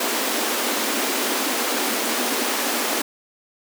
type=high-pass noise; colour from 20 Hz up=pink; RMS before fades=-23 dBFS; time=0-3.02 s; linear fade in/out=5 ms; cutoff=220 Hz; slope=96 dB/octave; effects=none